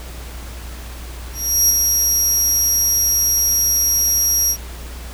30% pulse tone with ADSR envelope, 5670 Hz, F8, 25 cents sharp, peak -6 dBFS, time 1.33-4.57 s, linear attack 370 ms, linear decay 7 ms, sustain -4 dB, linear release 67 ms, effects added 60 Hz sine -30 dBFS peak until 5.13 s + pink hiss -37 dBFS RMS until 5.13 s

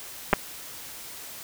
clicks, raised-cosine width 0.5 ms, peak -3 dBFS, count 2, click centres 0.33 / 0.335 s, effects white hiss -41 dBFS RMS until 1.43 s

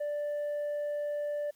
triangle tone with tanh clipping, 587.3 Hz, D5, in tune, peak -31 dBFS, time 0-1.51 s, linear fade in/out 10 ms, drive 7 dB, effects white hiss -67 dBFS RMS until 1.55 s + MP3 96 kbps

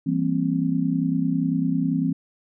sine tone cluster, 167.2 / 197.3 / 235.1 / 265.1 Hz, E3 / G3 / A#3 / C4, +25 / +11 / +15 / +23 cents, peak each -24 / -30 / -28 / -23 dBFS, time 0.06-2.13 s, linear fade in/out 10 ms, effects none

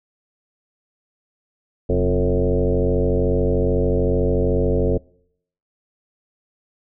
sine tone with frequency modulation, 259.6 Hz, C4, 13 cents flat, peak -15 dBFS, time 1.89-4.98 s, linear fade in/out 10 ms, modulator 93.6 Hz, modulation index 3.1, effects noise-tail reverb RT60 0.7 s tail -25 dB re dry

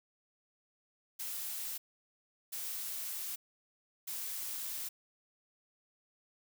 blue noise bursts at uneven times, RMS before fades -40 dBFS, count 3, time 1.19-1.78 / 2.52-3.36 / 4.07-4.89 s, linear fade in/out 10 ms, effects none

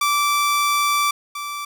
sawtooth tone pair in turn, 1165 / 1165 Hz, D6 / D6, -14 / -14 cents, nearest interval unison, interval 0 cents, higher neither, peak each -13 / -23 dBFS, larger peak first, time 0.01-1.11 / 1.35-1.65 s, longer first, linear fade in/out 5 ms, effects none

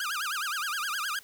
sawtooth tone with vibrato, 1400 Hz, F6, 4 cents sharp, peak -26 dBFS, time 0-1.19 s, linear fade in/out 2 ms, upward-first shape sine, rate 9.6 Hz, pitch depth 290 cents each way, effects white hiss -54 dBFS RMS until 1.23 s

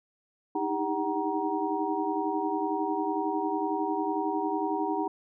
sine tone cluster, 305.9 / 316.9 / 399 / 754 / 943 Hz, D#4 / D#4 / G4 / F#5 / A#5, -29 / +32 / +31 / +32 / +20 cents, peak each -36 / -32 / -33 / -33 / -32 dBFS, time 0.55-5.08 s, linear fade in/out 5 ms, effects none

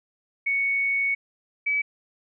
sine tone pair in turn, 2222 / 2288 Hz, C#7 / D7, +4 / -46 cents, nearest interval minor second, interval 50 cents, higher second, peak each -21 dBFS, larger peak neither, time 0.46-1.15 / 1.66-1.82 s, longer first, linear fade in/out 10 ms, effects none

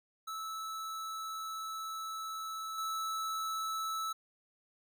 square tone with level steps, 1309 Hz, E6, 13 cents flat, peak -39 / -35 dBFS, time 0.27-4.13 s, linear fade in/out 10 ms, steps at 2.78 s, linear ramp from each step 2 ms, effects none

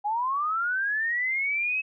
sine linear sweep, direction up, 806 to 2588 Hz, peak -24 dBFS, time 0.04-1.82 s, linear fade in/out 20 ms, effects none

